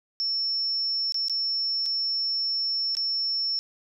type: tone with dropouts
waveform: sine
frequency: 5400 Hz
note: E8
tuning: 41 cents sharp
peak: -24 dBFS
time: 0.2-3.59 s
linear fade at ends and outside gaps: 0 ms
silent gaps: 1.122-1.144 / 1.283-1.297 / 1.857-1.861 / 2.951-2.969 s
effects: none